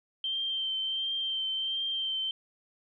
sine tone with vibrato, 3136 Hz, G7, in tune, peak -29 dBFS, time 0.24-2.31 s, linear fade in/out 2 ms, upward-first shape triangle, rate 1.4 Hz, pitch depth 24 cents each way, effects none

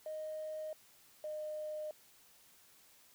triangle tone pair in turn, 621 / 611.7 Hz, D#5 / D#5, -3 / -30 cents, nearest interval unison, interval 27 cents, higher first, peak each -36 / -35 dBFS, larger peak second, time 0.06-0.73 / 1.24-1.91 s, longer neither, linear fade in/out 2 ms, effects tanh soft clip ceiling -37 dBFS + white hiss -64 dBFS RMS until 3.14 s

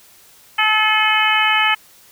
harmonic tone with a mistuned harmonic, 432.2 Hz, A4, 31 cents flat, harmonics 2 / 3 / 4 / 5 / 6 / 7, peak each -20 / -20 / -20 / -20 / -20 / -20 dBFS, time 0.58-1.75 s, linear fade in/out 10 ms, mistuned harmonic 6, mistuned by -28 cents, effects white hiss -48 dBFS RMS until 2.11 s

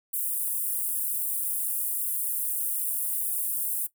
pink high-pass noise, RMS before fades -29 dBFS, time 0.13-3.87 s, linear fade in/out 10 ms, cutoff 9300 Hz, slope 48 dB/octave, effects noise-tail reverb RT60 0.1 s tail -17 dB re dry

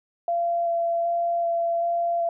sine tone with vibrato, 682 Hz, F5, 41 cents flat, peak -21 dBFS, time 0.28-2.29 s, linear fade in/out 2 ms, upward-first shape square, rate 1.3 Hz, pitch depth 9 cents each way, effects none

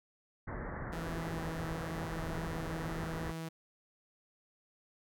pink low-pass noise, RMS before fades -41 dBFS, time 0.47-3.32 s, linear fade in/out 10 ms, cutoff 2000 Hz, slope 96 dB/octave
sawtooth tone with pitch glide, 164.81 to 162.73 Hz, E3 to E3, 0 to -22 cents, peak -35 dBFS, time 0.92-3.49 s, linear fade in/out 10 ms, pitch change -22 cents, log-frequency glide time 1.21-1.58 s
effects none

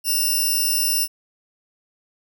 5% pulse tone pair together, 2794 / 5274 Hz, F7 / E8, 0 / 0 cents, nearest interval major seventh, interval 1100 cents, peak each -14 dBFS, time 0.04-1.08 s, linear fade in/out 50 ms, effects none

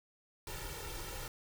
pink noise with comb filter, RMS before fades -43 dBFS, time 0.47-1.28 s, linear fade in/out 2 ms, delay 2.2 ms, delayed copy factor +0.8, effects none

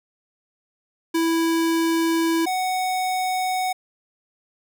square tone pair in turn, 329.6 / 742.9 Hz, E4 / F#5, 0 / +7 cents, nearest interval octave + major second, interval 1407 cents, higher second, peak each -19 / -22 dBFS, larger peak first, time 1.14-2.46 / 2.46-3.73 s, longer first, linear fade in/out 10 ms, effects none

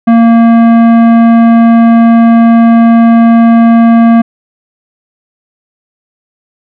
sine tone with tanh clipping, 230.6 Hz, A#3, 19 cents flat, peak -3 dBFS, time 0.07-4.22 s, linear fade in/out 10 ms, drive 14 dB, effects none

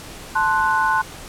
sine chord, F# diminished, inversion first, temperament equal, 880 / 1046.5 / 1480 Hz, A5 / C6 / F#6, 0 / 0 / 0 cents, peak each -20 dBFS, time 0.35-1.02 s, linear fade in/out 10 ms, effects pink hiss -37 dBFS RMS until 1.28 s + low-pass 12000 Hz 12 dB/octave

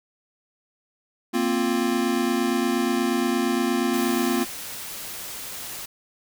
square chord, Bb suspended second, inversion none, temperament equal, 233.1 / 261.6 / 349.2 Hz, Bb3 / C4 / F4, 0 / 0 / 0 cents, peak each -26 dBFS, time 1.33-4.45 s, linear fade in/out 20 ms
white noise, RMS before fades -35 dBFS, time 3.93-5.86 s, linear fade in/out 10 ms
effects none

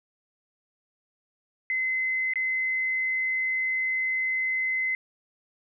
sine tone with dropouts, 2050 Hz, C7, 36 cents flat, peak -24 dBFS, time 1.7-4.95 s, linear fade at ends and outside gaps 1 ms, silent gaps 2.336-2.357 s, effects none

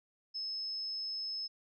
sine tone, 5200 Hz, E8, 24 cents flat, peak -36 dBFS, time 0.34-1.48 s, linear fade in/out 20 ms, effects none

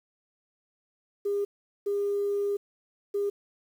sine tone bursts at uneven times, 404.6 Hz, G#4, 45 cents flat, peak -24 dBFS, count 3, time 1.25-1.45 / 1.86-2.57 / 3.14-3.3 s, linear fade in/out 10 ms, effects tanh soft clip ceiling -21 dBFS + 9-bit

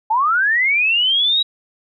sine linear sweep, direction up, 841 to 3876 Hz, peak -13 dBFS, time 0.1-1.43 s, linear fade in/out 10 ms, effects none

